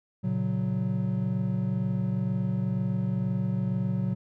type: chord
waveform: triangle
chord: F# major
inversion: first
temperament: equal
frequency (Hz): 116.54 / 138.59 / 185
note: A#2 / C#3 / F#3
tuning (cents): 0 / 0 / 0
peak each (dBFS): -28 / -30 / -26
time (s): 0.23-4.15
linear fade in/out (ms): 20
effects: none